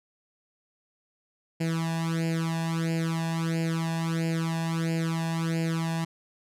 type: tone with flanger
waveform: sawtooth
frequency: 164.3 Hz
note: E3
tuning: 5 cents flat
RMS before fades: -28 dBFS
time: 1.6-6.05 s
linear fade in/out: 10 ms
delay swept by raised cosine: 0.41 to 1.16 ms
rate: 1.5 Hz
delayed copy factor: +0.9
effects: low-pass 11000 Hz 12 dB/octave